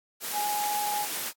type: tone in noise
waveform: sine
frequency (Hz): 830.6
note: G#5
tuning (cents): 0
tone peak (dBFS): -27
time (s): 0.32-1.07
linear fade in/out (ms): 50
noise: white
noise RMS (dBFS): -33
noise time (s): 0.2-1.33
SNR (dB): +3
effects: high-pass 200 Hz 12 dB/octave + AAC 64 kbps